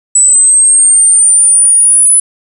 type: linear sweep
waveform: sine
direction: up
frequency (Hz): 7902 to 10030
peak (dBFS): -3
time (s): 0.15-2.2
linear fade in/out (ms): 5
effects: none